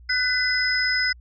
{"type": "tone cluster", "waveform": "sine", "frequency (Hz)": [1494, 2011, 5070], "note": ["F#6", "B6", "D#8"], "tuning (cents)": [16, 31, 32], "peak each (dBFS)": -24, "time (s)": [0.09, 1.13], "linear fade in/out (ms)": 10, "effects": ["added 60 Hz sine -44 dBFS peak until 1.2 s"]}